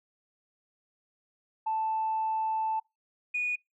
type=tone pair in turn; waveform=sine; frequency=880 / 2462 Hz; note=A5 / D#7; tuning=0 / -19 cents; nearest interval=octave + tritone; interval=1781 cents; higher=second; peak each=-26 dBFS; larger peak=neither; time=1.66-2.8 / 3.34-3.56 s; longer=first; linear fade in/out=10 ms; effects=noise-tail reverb RT60 0.2 s tail -26 dB re dry + tanh soft clip ceiling -22 dBFS